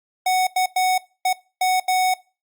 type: tone bursts at uneven times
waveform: square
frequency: 742 Hz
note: F#5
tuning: 5 cents sharp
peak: -17 dBFS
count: 6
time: 0.26-0.47 / 0.56-0.66 / 0.76-0.98 / 1.25-1.33 / 1.61-1.8 / 1.88-2.14 s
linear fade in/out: 5 ms
effects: noise-tail reverb RT60 0.3 s tail -20 dB re dry + Opus 48 kbps